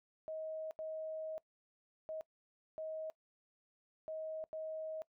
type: tone bursts at uneven times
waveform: sine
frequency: 632 Hz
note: D#5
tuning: 27 cents sharp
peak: -40 dBFS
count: 6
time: 0.28-0.71 / 0.79-1.38 / 2.09-2.21 / 2.78-3.1 / 4.08-4.44 / 4.53-5.02 s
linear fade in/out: 0 ms
effects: noise-tail reverb RT60 0.1 s tail -21 dB re dry